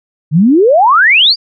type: exponential sweep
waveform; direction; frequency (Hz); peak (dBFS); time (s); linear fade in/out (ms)
sine; up; 140 to 4978; -4; 0.31-1.36; 50
effects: none